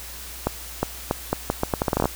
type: accelerating click train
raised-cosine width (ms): 1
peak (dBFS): -6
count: 15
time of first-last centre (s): 0.47-2.056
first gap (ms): 360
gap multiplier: 0.78
effects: added 60 Hz sine -41 dBFS peak until 2.15 s + white hiss -38 dBFS RMS until 2.15 s